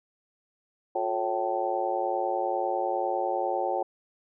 harmonic tone with a mistuned harmonic, 110 Hz, A2, in tune, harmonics 3 / 4 / 5 / 6 / 7 / 8, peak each -33 / -36 / -31 / -38 / -29 / -35 dBFS, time 0.95-3.83 s, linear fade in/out 5 ms, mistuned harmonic 3, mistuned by +140 cents, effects none

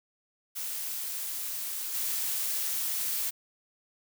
blue noise with level steps, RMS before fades -35 / -31 dBFS, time 0.55-3.31 s, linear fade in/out 20 ms, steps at 1.93 s, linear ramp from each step 20 ms, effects none

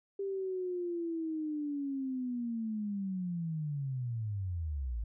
sine linear sweep, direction down, 397.4 to 52.3 Hz, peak -33 dBFS, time 0.19-5.04 s, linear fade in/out 5 ms, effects none

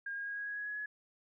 sine tone with pitch steps, 1618 / 1628.3 / 1638.7 / 1649.1 / 1659.6 / 1670.2 / 1680.9 / 1691.6 Hz, G#6 / G#6 / G#6 / G#6 / G#6 / G#6 / G#6 / G#6, -46 / -35 / -24 / -13 / -2 / +9 / +20 / +31 cents, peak -37 dBFS, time 0.06-0.86 s, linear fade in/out 5 ms, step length 100 ms, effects none

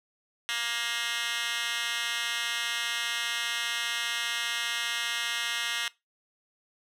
10% pulse tone with high-pass filter, 235 Hz, A#3, 14 cents sharp, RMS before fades -31 dBFS, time 0.49-5.88 s, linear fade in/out 0 ms, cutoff 2300 Hz, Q 4.9, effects noise-tail reverb RT60 0.2 s tail -20 dB re dry + low-pass 12000 Hz 12 dB/octave

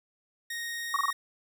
sawtooth tone, 1864.7 Hz, A#6, in tune, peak -30 dBFS, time 0.5-1.13 s, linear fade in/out 5 ms
sine tone bursts, 1129 Hz, C#6, 31 cents sharp, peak -23 dBFS, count 4, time 0.94-1.104 s, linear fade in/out 2 ms, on 23 ms, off 24 ms
effects none

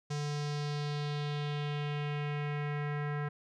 square tone with low-pass filter sweep, 146.83 Hz, D3, in tune, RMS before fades -35 dBFS, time 0.1-3.29 s, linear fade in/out 10 ms, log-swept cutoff 6100 to 1700 Hz, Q 2.3, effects none

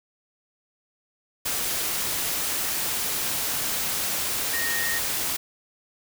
sine tone in noise, 1856 Hz, A#6, 8 cents flat, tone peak -27 dBFS, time 4.53-4.99 s, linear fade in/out 10 ms, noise white, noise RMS -27 dBFS, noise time 1.45-5.37 s, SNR -3 dB, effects none

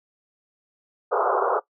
pink band-pass noise, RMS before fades -22 dBFS, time 1.11-1.6 s, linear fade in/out 20 ms, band 380 to 1400 Hz, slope 96 dB/octave, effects noise-tail reverb RT60 0.1 s tail -18 dB re dry

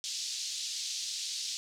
pink band-pass noise, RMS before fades -37 dBFS, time 0.04-1.57 s, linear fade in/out 0 ms, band 3800 to 6800 Hz, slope 24 dB/octave, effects none

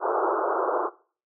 pink band-pass noise, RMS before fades -25 dBFS, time 0-0.9 s, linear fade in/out 50 ms, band 340 to 1400 Hz, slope 96 dB/octave, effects noise-tail reverb RT60 0.4 s tail -19 dB re dry

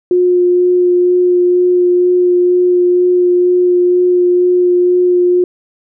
sine tone with vibrato, 357.8 Hz, F4, 42 cents sharp, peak -7 dBFS, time 0.11-5.44 s, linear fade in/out 2 ms, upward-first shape sine, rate 2.1 Hz, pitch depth 10 cents each way, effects none

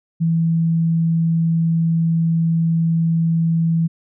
sine tone, 164.81 Hz, E3, in tune, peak -14 dBFS, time 0.2-3.88 s, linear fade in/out 20 ms, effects none

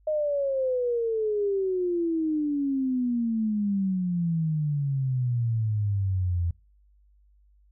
sine exponential sweep, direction down, 622.3 to 84 Hz, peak -23 dBFS, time 0.07-6.51 s, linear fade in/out 5 ms, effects noise-tail reverb RT60 0.3 s tail -23 dB re dry + added 50 Hz sine -57 dBFS peak until 7.71 s

